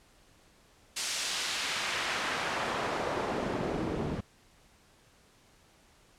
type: noise with band-pass filter sweep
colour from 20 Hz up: pink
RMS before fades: -33 dBFS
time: 0.96-4.21 s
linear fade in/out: 10 ms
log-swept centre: 6400 to 210 Hz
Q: 0.75
effects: pink hiss -62 dBFS RMS until 6.18 s + low-pass 10000 Hz 12 dB/octave